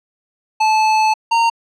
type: tone pair in turn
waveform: square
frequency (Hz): 870 / 921.7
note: A5 / A#5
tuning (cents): -20 / -20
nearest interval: minor second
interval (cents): 100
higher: second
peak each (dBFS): -12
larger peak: neither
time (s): 0.6-1.14 / 1.31-1.5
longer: first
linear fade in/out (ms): 10
effects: low-pass 5000 Hz 12 dB/octave